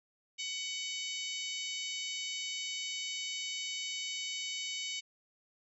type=harmonic tone; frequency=748 Hz; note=F#5; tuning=19 cents sharp; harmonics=3 / 4 / 5 / 6 / 7 / 8 / 9 / 10; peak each=-43 / -40 / -45 / -47 / -50 / -45 / -51 / -48 dBFS; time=0.38-5.01 s; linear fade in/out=20 ms; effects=none